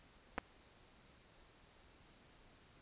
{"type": "clicks", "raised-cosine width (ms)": 0.5, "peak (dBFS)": -23, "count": 2, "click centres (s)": [0.38, 0.384], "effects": ["pink hiss -65 dBFS RMS until 2.81 s", "resampled to 8000 Hz"]}